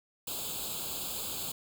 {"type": "noise with comb filter", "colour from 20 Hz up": "white", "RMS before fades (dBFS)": -37, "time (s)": [0.27, 1.52], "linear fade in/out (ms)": 5, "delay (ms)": 0.26, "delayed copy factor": 1, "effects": []}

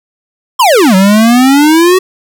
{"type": "exponential two-way sweep", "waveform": "square", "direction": "down then up", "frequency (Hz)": [1108.7, 185, 380], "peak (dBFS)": -4, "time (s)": [0.59, 1.99], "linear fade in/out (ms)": 10, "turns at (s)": 0.95, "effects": []}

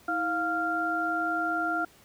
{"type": "tone cluster", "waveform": "sine", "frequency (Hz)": [323, 705, 1388], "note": ["E4", "F5", "F6"], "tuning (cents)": [-35, 16, -11], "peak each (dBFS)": [-33, -31, -28], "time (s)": [0.08, 1.85], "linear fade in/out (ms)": 5, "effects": ["pink hiss -57 dBFS RMS until 2.04 s", "high-pass 60 Hz 12 dB/octave"]}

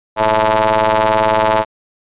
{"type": "ring-modulated tone", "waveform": "sawtooth", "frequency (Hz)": 110, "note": "A2", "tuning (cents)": 0, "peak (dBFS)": -4, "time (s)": [0.16, 1.65], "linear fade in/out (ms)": 50, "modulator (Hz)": 761, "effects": ["resampled to 8000 Hz"]}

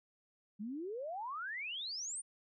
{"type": "exponential sweep", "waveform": "sine", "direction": "up", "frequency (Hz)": [196.5, 9397], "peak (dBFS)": -39, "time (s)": [0.59, 2.22], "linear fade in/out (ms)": 20, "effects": []}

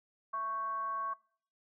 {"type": "tone with frequency modulation", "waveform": "sine", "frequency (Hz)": 1108.7, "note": "C#6", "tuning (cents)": 0, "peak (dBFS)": -33, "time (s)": [0.33, 1.14], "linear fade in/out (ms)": 10, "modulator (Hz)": 447, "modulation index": 0.33, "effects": ["noise-tail reverb RT60 0.5 s tail -22 dB re dry"]}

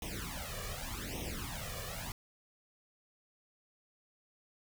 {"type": "noise with flanger", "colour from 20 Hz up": "pink", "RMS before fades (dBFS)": -41, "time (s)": [0.02, 2.12], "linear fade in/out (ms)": 2, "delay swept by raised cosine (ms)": [0.33, 1.73], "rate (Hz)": 0.85, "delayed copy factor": 1, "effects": []}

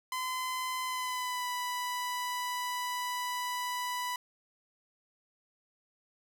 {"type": "tone with pitch glide", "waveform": "sawtooth", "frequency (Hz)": [1023, 988.7], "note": ["C6", "B5"], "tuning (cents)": [-39, 2], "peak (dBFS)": -29, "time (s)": [0.12, 4.16], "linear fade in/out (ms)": 2, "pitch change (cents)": -59, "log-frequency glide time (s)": [0.85, 1.48], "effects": []}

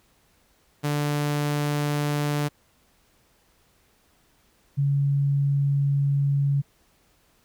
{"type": "tone pair in turn", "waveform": ["sawtooth", "sine"], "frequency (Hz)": [146.8, 140.5], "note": ["D3", "C#3"], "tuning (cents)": [0, 24], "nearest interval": "minor second", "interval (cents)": 76, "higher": "first", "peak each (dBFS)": [-19, -19], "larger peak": "neither", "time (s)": [[0.83, 2.49], [4.77, 6.62]], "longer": "second", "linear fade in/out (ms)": 20, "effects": ["pink hiss -63 dBFS RMS until 7.44 s"]}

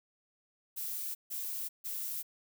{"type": "noise bursts", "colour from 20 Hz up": "violet", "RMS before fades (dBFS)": -38, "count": 3, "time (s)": [0.76, 2.23], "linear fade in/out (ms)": 20, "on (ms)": 390, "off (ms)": 150, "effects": []}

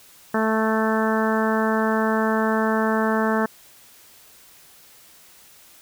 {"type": "harmonic tone", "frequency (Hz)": 220, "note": "A3", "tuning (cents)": 0, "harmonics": [1, 2, 3, 4, 5, 6, 7, 8], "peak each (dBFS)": [-22, -25, -27, -28, -29, -30, -30, -31], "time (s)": [0.34, 3.46], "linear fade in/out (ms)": 5, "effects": ["white hiss -50 dBFS RMS until 5.81 s"]}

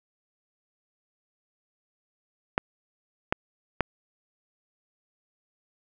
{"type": "clicks", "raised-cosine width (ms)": 0.5, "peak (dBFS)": -7, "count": 3, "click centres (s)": [2.579, 3.325, 3.807], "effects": []}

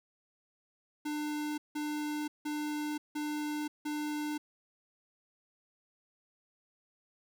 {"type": "tone bursts", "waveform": "square", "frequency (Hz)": 299.3, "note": "D4", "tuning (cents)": 33, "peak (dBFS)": -34, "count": 5, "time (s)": [1.05, 4.38], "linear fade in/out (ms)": 10, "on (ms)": 530, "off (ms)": 170, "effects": []}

